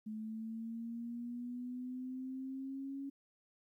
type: linear sweep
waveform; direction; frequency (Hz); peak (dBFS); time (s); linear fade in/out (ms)
sine; up; 214.9 to 277.2; -40; 0.06-3.1; 10
effects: 13-bit